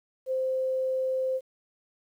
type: tone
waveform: sine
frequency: 521 Hz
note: C5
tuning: 7 cents flat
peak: -25 dBFS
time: 0.26-1.41 s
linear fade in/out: 50 ms
effects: 10-bit